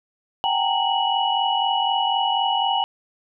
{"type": "tone cluster", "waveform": "sine", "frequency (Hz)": [765, 809, 920, 2933], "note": ["G5", "G#5", "A#5", "F#7"], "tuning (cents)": [-42, -46, -23, -16], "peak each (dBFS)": -24, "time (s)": [0.44, 2.84], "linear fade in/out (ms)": 0, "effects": []}